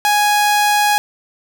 sawtooth tone, 830.6 Hz, G#5, in tune, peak -8 dBFS, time 0.05-0.98 s, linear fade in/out 0 ms, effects none

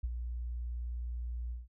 sine tone with ADSR envelope, 59.7 Hz, A#1, 42 cents sharp, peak -29 dBFS, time 0.03-1.68 s, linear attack 11 ms, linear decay 36 ms, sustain -6 dB, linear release 170 ms, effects none

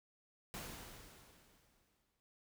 pink noise with exponential decay, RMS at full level -45 dBFS, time 0.54-2.2 s, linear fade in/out 0 ms, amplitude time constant 360 ms, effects none

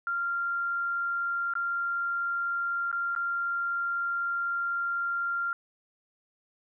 sine tone with dropouts, 1388 Hz, F6, 11 cents flat, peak -27 dBFS, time 0.07-5.53 s, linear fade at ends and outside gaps 1 ms, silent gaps 1.537-1.553 / 2.915-2.927 / 3.151-3.162 s, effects none

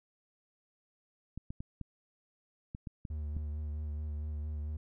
clicks, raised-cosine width 5 ms, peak -28 dBFS, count 8, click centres 1.376 / 1.505 / 1.605 / 1.813 / 2.749 / 2.872 / 3.052 / 3.367 s
triangle tone with vibrato, 75.3 Hz, D2, 44 cents sharp, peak -33 dBFS, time 3.1-4.77 s, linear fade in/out 5 ms, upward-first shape sine, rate 4.5 Hz, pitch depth 30 cents each way
effects none

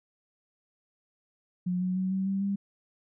sine tone with pitch steps, 180 / 183.57 / 187.21 / 190.92 / 194.71 / 198.57 Hz, F#3 / F#3 / F#3 / G3 / G3 / G3, -47 / -13 / +21 / -45 / -11 / +23 cents, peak -26 dBFS, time 1.66-2.56 s, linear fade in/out 10 ms, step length 150 ms, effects none

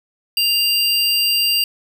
square tone pair together, 2794 / 4740 Hz, F7 / D8, 0 / +15 cents, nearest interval major sixth, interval 915 cents, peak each -18 dBFS, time 0.37-1.64 s, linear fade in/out 2 ms, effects none

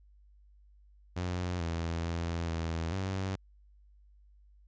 sawtooth tone with pitch steps, 89.4 / 83.4 / 84.3 / 82.3 / 95.3 Hz, F2 / E2 / E2 / E2 / G2, +41 / +21 / +39 / -2 / -48 cents, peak -28 dBFS, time 1.16-3.36 s, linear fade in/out 10 ms, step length 440 ms, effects added 50 Hz sine -57 dBFS peak until 4.67 s + resampled to 16000 Hz

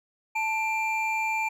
triangle tone pair together, 880 / 2371 Hz, A5 / D7, 0 / +16 cents, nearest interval octave + perfect fourth, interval 1716 cents, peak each -26 dBFS, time 0.35-1.49 s, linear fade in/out 10 ms, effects none

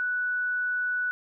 sine tone, 1480 Hz, F#6, in tune, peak -25 dBFS, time 0-1.11 s, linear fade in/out 0 ms, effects none

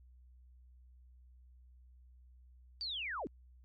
sine linear sweep, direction down, 4712 to 207.7 Hz, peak -37 dBFS, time 2.81-3.27 s, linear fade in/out 0 ms, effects added 62 Hz sine -57 dBFS peak until 3.64 s + MP3 32 kbps

